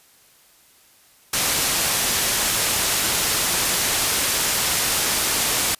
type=low-pass noise; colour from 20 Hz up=white; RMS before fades=-21 dBFS; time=1.33-5.75 s; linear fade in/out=5 ms; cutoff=12000 Hz; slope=12 dB/octave; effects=white hiss -54 dBFS RMS until 5.79 s + resampled to 32000 Hz